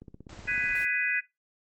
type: click train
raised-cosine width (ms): 3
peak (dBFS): -32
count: 11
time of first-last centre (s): 0.02-0.641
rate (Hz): 16.1
type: noise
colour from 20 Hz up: pink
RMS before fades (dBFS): -46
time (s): 0.29-0.85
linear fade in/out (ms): 5
type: chord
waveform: sine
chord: G# minor seventh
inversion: third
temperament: just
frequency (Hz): 1495.1 / 1661.2 / 1993.5 / 2492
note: F#6 / G#6 / B6 / D#7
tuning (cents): +18 / 0 / +16 / +2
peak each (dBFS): -33 / -31 / -30 / -30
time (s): 0.47-1.21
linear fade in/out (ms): 20
effects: noise-tail reverb RT60 0.2 s tail -19 dB re dry + Opus 24 kbps